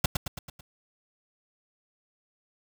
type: noise with echo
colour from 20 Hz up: pink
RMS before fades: -22 dBFS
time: 0.04-0.06 s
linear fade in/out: 5 ms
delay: 110 ms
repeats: 5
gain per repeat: -5 dB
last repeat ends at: 0.61 s
effects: none